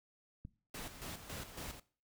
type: click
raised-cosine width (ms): 5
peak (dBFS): -34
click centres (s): 0.451
type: noise with tremolo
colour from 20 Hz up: pink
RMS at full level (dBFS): -45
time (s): 0.74-1.8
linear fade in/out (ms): 5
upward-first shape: square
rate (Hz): 3.6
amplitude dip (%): 60
effects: noise-tail reverb RT60 0.4 s tail -19 dB re dry